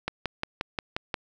click train, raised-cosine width 0.3 ms, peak -12 dBFS, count 7, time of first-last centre 0.08-1.142 s, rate 5.65 Hz, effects none

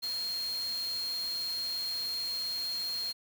sine tone in noise, 4232 Hz, C8, 19 cents sharp, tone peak -32 dBFS, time 0.02-3.13 s, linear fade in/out 20 ms, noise white, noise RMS -45 dBFS, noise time 0.02-3.13 s, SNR +10 dB, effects none

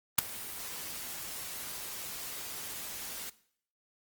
white noise with ADSR envelope, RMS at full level -18 dBFS, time 0.18-3.3 s, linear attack 8 ms, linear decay 5 ms, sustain -23 dB, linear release 8 ms, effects noise-tail reverb RT60 0.6 s tail -18 dB re dry + Opus 24 kbps

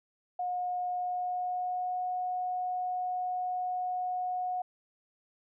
sine tone with pitch glide, 721 to 729.4 Hz, F#5 to F#5, -45 to -25 cents, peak -30 dBFS, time 0.39-4.62 s, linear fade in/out 5 ms, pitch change +20 cents, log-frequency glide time 0.94-2.02 s, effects none

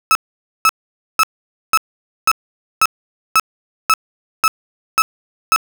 35% pulse tone bursts, 1300 Hz, E6, 24 cents flat, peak -7 dBFS, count 11, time 0.11-5.561 s, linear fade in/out 0 ms, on 41 ms, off 500 ms, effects none

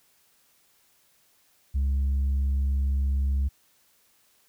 sine tone, 68.3 Hz, C#2, 25 cents flat, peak -19 dBFS, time 1.74-3.49 s, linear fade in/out 20 ms, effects tanh soft clip ceiling -21 dBFS + white hiss -64 dBFS RMS until 4.48 s

